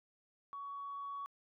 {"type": "tone with level ramp", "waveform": "sine", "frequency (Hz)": 1123, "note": "C#6", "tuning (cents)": 22, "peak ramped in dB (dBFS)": [-42, -39], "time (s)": [0.53, 1.26], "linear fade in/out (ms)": 0, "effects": ["tanh soft clip ceiling -36 dBFS"]}